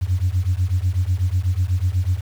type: beating tone pair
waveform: sine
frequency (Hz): 87.31 / 95.41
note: F2 / G2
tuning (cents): 0 / -46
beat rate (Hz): 8.1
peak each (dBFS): -19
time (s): 0.01-2.21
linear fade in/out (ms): 20
effects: tanh soft clip ceiling -11 dBFS + 7-bit